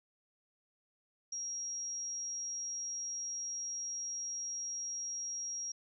sine tone, 5640 Hz, F8, 16 cents sharp, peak -37 dBFS, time 1.32-5.72 s, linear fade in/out 5 ms, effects none

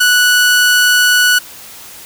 sawtooth tone, 1476 Hz, F#6, 5 cents flat, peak -4 dBFS, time 0-1.39 s, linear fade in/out 10 ms, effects white hiss -34 dBFS RMS until 2.05 s

